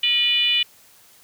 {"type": "tone with frequency modulation", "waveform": "sine", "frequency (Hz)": 2960, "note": "F#7", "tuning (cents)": 0, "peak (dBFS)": -16, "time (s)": [0.03, 0.63], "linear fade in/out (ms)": 5, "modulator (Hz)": 525, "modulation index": 1, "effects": ["white hiss -52 dBFS RMS until 1.23 s"]}